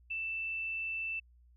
sine tone, 2657 Hz, E7, 13 cents sharp, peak -34 dBFS, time 0.1-1.2 s, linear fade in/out 10 ms, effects added 60 Hz sine -59 dBFS peak until 1.56 s

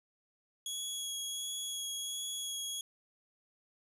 20% pulse tone with vibrato, 3336 Hz, G#7, 7 cents sharp, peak -31 dBFS, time 0.66-2.81 s, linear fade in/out 2 ms, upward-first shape sine, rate 1.4 Hz, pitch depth 11 cents each way, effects none

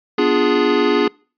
square chord, B diminished seventh, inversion none, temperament equal, 246.9 / 293.7 / 349.2 / 415.3 Hz, B3 / D4 / F4 / Ab4, 0 / 0 / 0 / 0 cents, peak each -22 / -20 / -21 / -17 dBFS, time 0.18-1.08 s, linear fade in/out 5 ms, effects noise-tail reverb RT60 0.4 s tail -26 dB re dry + resampled to 11025 Hz

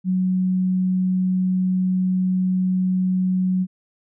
sine tone, 185 Hz, F#3, in tune, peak -17 dBFS, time 0.04-3.67 s, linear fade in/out 50 ms, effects none

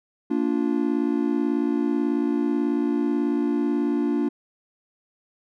triangle chord, Bb major, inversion none, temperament just, 233.1 / 291.4 / 349.6 Hz, Bb3 / D4 / F4, 0 / -13 / +2 cents, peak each -24 / -21 / -25 dBFS, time 0.3-4.29 s, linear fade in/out 10 ms, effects none

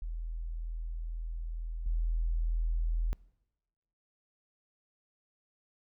sine tone with level steps, 41.08 Hz, E1, 5 cents flat, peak -34 / -27 dBFS, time 0.02-3.13 s, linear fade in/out 0 ms, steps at 1.86 s, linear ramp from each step 5 ms, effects noise-tail reverb RT60 1.0 s tail -24 dB re dry

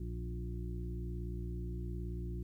harmonic tone with a mistuned harmonic, 59 Hz, A#1, 22 cents sharp, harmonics 1 / 2 / 3 / 5 / 6, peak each -39 / -44 / -46 / -52 / -49 dBFS, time 0-2.43 s, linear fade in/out 5 ms, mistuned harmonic 1, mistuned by +44 cents, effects 12-bit

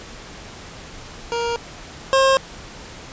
25% pulse tone pair in turn, 469.6 / 535.1 Hz, A#4 / C5, +13 / +39 cents, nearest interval major second, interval 226 cents, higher second, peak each -17 / -9 dBFS, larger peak second, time 1.32-1.56 / 2.13-2.37 s, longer neither, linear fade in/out 0 ms, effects pink hiss -38 dBFS RMS until 3.12 s + resampled to 16000 Hz

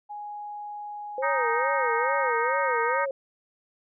sine tone, 830.6 Hz, G#5, in tune, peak -34 dBFS, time 0.09-2.31 s, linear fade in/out 20 ms
sine tone with vibrato, 508 Hz, B4, 49 cents sharp, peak -27 dBFS, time 1.18-3.11 s, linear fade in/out 2 ms, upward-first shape sine, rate 2.3 Hz, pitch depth 170 cents each way
harmonic tone, 311.3 Hz, D#4, 1 cent sharp, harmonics 3 / 4 / 5 / 6 / 7, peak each -27 / -29 / -31 / -33 / -34 dBFS, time 1.22-3.06 s, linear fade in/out 20 ms
effects none

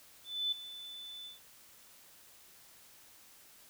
sine tone with ADSR envelope, 3505 Hz, A7, 7 cents flat, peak -29 dBFS, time 0.24-1.4 s, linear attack 280 ms, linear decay 7 ms, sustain -15 dB, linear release 140 ms, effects white hiss -59 dBFS RMS until 3.69 s

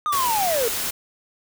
triangle linear sweep, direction down, 1244.5 to 440 Hz, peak -18 dBFS, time 0.06-0.68 s, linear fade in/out 0 ms
white noise, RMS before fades -26 dBFS, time 0.12-0.91 s, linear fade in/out 10 ms
effects none

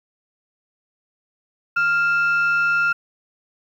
sine tone pair together, 1396.9 / 2637 Hz, F6 / E7, 0 / 0 cents, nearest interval major seventh, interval 1100 cents, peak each -15 / -24 dBFS, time 1.76-2.93 s, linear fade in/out 10 ms, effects tanh soft clip ceiling -12 dBFS + 9-bit

